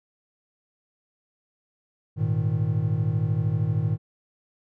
triangle chord, Ab suspended second, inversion none, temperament just, 103.83 / 116.8 / 155.74 Hz, Ab2 / Bb2 / Eb3, 0 / +4 / +2 cents, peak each -24 dBFS, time 2.16-3.98 s, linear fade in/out 50 ms, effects none

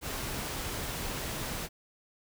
pink noise, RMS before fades -36 dBFS, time 0.01-1.69 s, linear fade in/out 50 ms, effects none

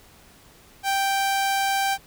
sawtooth tone, 784 Hz, G5, in tune, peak -17 dBFS, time 0.83-1.98 s, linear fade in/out 50 ms, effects pink hiss -52 dBFS RMS until 2.06 s

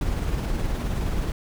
brown noise with tremolo, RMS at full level -24 dBFS, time 0.01-1.32 s, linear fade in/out 2 ms, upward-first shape sine, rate 19 Hz, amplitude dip 30%, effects none

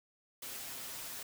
white noise with comb filter, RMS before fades -44 dBFS, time 0.42-1.23 s, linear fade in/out 5 ms, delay 7.5 ms, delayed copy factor +0.65, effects none

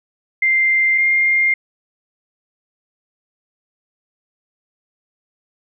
sine tone pair in turn, 2093 / 2114 Hz, C7 / C7, 0 / +17 cents, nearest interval unison, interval 17 cents, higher second, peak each -12 dBFS, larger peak neither, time 0.42-0.98 / 0.98-1.54 s, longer neither, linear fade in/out 5 ms, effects none

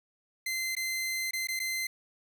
sawtooth tone with dropouts, 2070 Hz, C7, 19 cents flat, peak -27 dBFS, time 0.46-1.87 s, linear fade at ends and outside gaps 5 ms, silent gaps 0.752-0.766 / 1.31-1.333 / 1.472-1.485 / 1.593-1.599 s, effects none

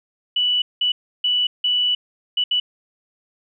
sine tone bursts at uneven times, 2960 Hz, F#7, in tune, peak -16 dBFS, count 6, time 0.36-0.62 / 0.81-0.92 / 1.24-1.47 / 1.64-1.95 / 2.37-2.44 / 2.51-2.6 s, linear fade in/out 5 ms, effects none

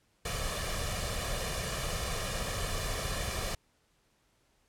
pink noise with comb filter, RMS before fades -34 dBFS, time 0.25-3.55 s, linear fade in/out 5 ms, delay 1.7 ms, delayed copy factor +0.65, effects pink hiss -71 dBFS RMS until 4.68 s + low-pass 11000 Hz 12 dB/octave

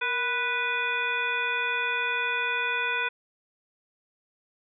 harmonic tone with a mistuned harmonic, 493.9 Hz, B4, in tune, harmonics 1 / 2 / 3 / 4 / 5 / 7, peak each -37 / -33 / -29 / -36 / -29 / -38 dBFS, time 0.01-3.09 s, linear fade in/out 10 ms, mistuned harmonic 1, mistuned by -79 cents, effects none

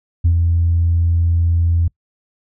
sine tone with ADSR envelope, 84.6 Hz, E2, 45 cents sharp, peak -7 dBFS, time 0.24-1.88 s, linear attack 14 ms, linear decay 80 ms, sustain -4 dB, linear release 7 ms, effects noise-tail reverb RT60 0.1 s tail -25 dB re dry + tanh soft clip ceiling -7 dBFS

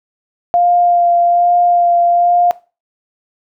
sine tone with vibrato, 698.5 Hz, F5, in tune, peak -8 dBFS, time 0.54-2.51 s, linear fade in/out 0 ms, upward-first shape sine, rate 1.2 Hz, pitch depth 14 cents each way, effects noise-tail reverb RT60 0.3 s tail -18 dB re dry

